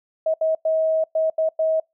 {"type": "tone bursts at uneven times", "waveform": "sine", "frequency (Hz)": 638, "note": "D#5", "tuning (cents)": 43, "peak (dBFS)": -17, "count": 6, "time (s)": [[0.26, 0.34], [0.41, 0.55], [0.65, 1.04], [1.15, 1.3], [1.38, 1.49], [1.59, 1.8]], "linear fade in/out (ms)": 5, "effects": ["noise-tail reverb RT60 0.2 s tail -26 dB re dry"]}